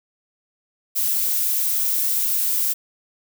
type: noise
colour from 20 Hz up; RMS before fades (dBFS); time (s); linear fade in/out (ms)
violet; -21; 0.95-2.74; 20
effects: none